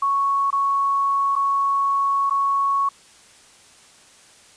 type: tone with dropouts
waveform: sine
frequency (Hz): 1108.7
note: C#6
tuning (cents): 0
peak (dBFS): -17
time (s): 0.02-2.89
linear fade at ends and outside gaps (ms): 5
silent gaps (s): 0.505-0.527 / 1.355-1.361 / 2.298-2.307
effects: white hiss -50 dBFS RMS until 4.56 s + resampled to 22050 Hz